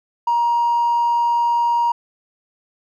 sine tone with hard clipping, 945 Hz, A#5, 23 cents sharp, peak -15 dBFS, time 0.27-1.92 s, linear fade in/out 5 ms, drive 1 dB, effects none

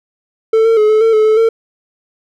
triangle tone with pitch steps, 444.4 / 453.6 / 426 / 432.6 / 451.3 / 431.9 / 434.7 / 452.9 Hz, A4 / A#4 / G#4 / A4 / A4 / A4 / A4 / A#4, +17 / -47 / +44 / -29 / +44 / -32 / -21 / -50 cents, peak -5 dBFS, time 0.53-1.49 s, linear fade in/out 5 ms, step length 120 ms, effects none

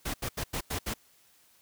pink noise bursts at uneven times, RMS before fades -33 dBFS, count 6, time 0.05-0.14 / 0.22-0.29 / 0.37-0.44 / 0.53-0.61 / 0.7-0.79 / 0.86-0.94 s, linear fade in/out 10 ms, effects white hiss -63 dBFS RMS until 1.61 s

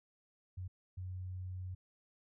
sine tone bursts at uneven times, 92 Hz, F#2, 9 cents flat, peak -40 dBFS, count 2, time 0.57-0.68 / 0.97-1.75 s, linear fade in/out 10 ms, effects none

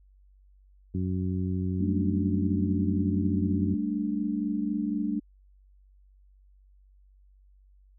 harmonic tone, 92.5 Hz, F#2, in tune, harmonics 1 / 2 / 3 / 4, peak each -29 / -30 / -35 / -40 dBFS, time 0.94-3.75 s, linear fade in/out 10 ms
sine chord, G suspended second, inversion none, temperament equal, 196 / 220 / 293.7 Hz, G3 / A3 / D4, 0 / 0 / 0 cents, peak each -32 / -30 / -30 dBFS, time 1.8-5.2 s, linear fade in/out 10 ms
effects added 48 Hz sine -55 dBFS peak until 7.98 s

